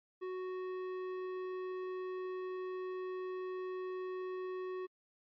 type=tone with tanh clipping; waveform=sine; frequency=370 Hz; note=F#4; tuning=in tune; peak=-40 dBFS; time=0.21-4.87 s; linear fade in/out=20 ms; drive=13 dB; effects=MP3 32 kbps